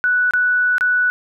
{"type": "tone with dropouts", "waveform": "sine", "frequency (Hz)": 1480, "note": "F#6", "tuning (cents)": 0, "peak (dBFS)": -13, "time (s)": [0.04, 1.1], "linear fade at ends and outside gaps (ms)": 0, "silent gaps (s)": [[0.309, 0.336], [0.782, 0.809]], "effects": []}